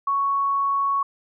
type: tone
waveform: sine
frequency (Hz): 1111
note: C#6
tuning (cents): +4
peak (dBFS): -19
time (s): 0.07-1.03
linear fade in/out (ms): 5
effects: none